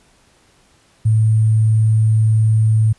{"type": "tone with sample-and-hold", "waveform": "sine", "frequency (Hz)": 109.8, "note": "A2", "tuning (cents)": -3, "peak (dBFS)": -10, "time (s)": [1.05, 2.93], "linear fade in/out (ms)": 10, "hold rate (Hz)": 8820, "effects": ["pink hiss -54 dBFS RMS until 2.98 s", "resampled to 24000 Hz"]}